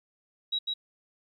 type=tone with echo; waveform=sine; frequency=3854 Hz; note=B7; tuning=43 cents flat; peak=-26 dBFS; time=0.52-0.59 s; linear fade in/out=10 ms; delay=150 ms; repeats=1; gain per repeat=-2 dB; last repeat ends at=0.74 s; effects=11-bit